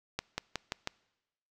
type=accelerating click train; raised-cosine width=0.2 ms; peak=-15 dBFS; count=5; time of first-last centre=0.19-0.874 s; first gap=190 ms; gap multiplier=0.93; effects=noise-tail reverb RT60 1.0 s tail -24 dB re dry